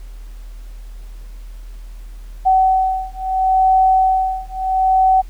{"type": "beating tone pair", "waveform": "sine", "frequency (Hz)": [756, 756.74], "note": ["F#5", "F#5"], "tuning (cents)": [37, 39], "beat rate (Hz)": 0.74, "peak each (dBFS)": [-15, -15], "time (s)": [2.45, 5.22], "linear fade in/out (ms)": 20, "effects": ["added 40 Hz sine -30 dBFS peak until 5.29 s", "pink hiss -51 dBFS RMS until 5.29 s"]}